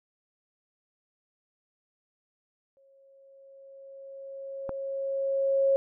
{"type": "tone with exponential growth", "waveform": "sine", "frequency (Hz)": 545, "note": "C#5", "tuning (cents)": -29, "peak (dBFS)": -19, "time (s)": [2.77, 5.76], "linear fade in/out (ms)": 0, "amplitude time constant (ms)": 650}
{"type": "click", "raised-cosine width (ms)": 1, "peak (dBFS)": -20, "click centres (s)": 4.693}
{"effects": []}